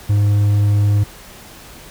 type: tone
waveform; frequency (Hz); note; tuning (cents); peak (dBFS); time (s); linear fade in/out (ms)
triangle; 102.8; G#2; -17; -9; 0.09-1.04; 10
effects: pink hiss -39 dBFS RMS until 1.9 s